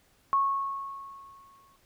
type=tone with exponential decay; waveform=sine; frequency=1099 Hz; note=C#6; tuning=15 cents flat; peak=-20 dBFS; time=0.33-1.76 s; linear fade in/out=0 ms; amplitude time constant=310 ms; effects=pink hiss -65 dBFS RMS until 1.85 s

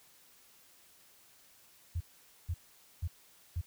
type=tone bursts; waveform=sine; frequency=85.3 Hz; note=F2; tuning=40 cents flat; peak=-31 dBFS; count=4; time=1.95-3.614 s; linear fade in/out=10 ms; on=56 ms; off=480 ms; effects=white hiss -62 dBFS RMS until 3.66 s

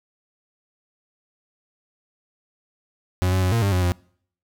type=tone with pitch steps; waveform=40% pulse; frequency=91.3 / 93.5 / 91.9 / 115.8 / 99.4 / 91.1 / 88.8 Hz; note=F#2 / F#2 / F#2 / A#2 / G2 / F#2 / F2; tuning=-23 / +19 / -11 / -11 / +25 / -26 / +29 cents; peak=-17 dBFS; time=3.22-3.92 s; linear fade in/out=0 ms; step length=100 ms; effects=noise-tail reverb RT60 0.6 s tail -25 dB re dry

